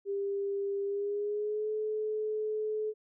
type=tone with pitch glide; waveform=sine; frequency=398.6 to 429.7 Hz; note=G4 to A4; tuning=+29 to -41 cents; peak=-30 dBFS; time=0.05-2.94 s; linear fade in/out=50 ms; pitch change=+130 cents; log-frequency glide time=0.84-1.7 s; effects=none